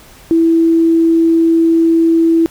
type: tone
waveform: sine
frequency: 329.6 Hz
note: E4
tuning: in tune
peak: -7 dBFS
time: 0.31-2.46 s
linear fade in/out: 0 ms
effects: pink hiss -41 dBFS RMS until 2.5 s